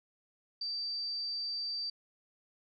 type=tone; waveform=sine; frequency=4654 Hz; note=D8; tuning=17 cents flat; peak=-34 dBFS; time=0.61-1.9 s; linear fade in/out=5 ms; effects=none